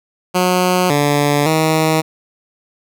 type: tone with pitch steps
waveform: 10% pulse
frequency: 181.7 / 145.2 / 158.2 Hz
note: F#3 / D3 / D#3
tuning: -31 / -19 / +29 cents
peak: -4 dBFS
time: 0.34-2.02 s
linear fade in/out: 20 ms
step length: 560 ms
effects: none